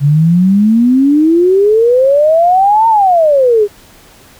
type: exponential two-way sweep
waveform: sine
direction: up then down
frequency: 138.59 to 921 to 399 Hz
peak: -5 dBFS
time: 0-3.68 s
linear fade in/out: 50 ms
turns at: 2.88 s
effects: pink hiss -41 dBFS RMS until 4.39 s